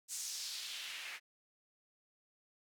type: noise with band-pass filter sweep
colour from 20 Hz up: white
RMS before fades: -44 dBFS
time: 0.08-1.2 s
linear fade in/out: 50 ms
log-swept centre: 7600 to 1900 Hz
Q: 2
effects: none